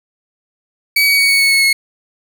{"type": "tone with pitch steps", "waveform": "30% pulse", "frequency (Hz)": [2272, 2256, 2241, 2225, 2210, 2195, 2179], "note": ["C#7", "C#7", "C#7", "C#7", "C#7", "C#7", "C#7"], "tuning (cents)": [42, 30, 18, 6, -6, -18, -30], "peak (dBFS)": -7, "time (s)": [0.96, 1.73], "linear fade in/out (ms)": 5, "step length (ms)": 110, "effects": []}